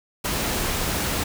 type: noise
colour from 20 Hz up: pink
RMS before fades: -25 dBFS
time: 0.24-1.24 s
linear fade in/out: 10 ms
effects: none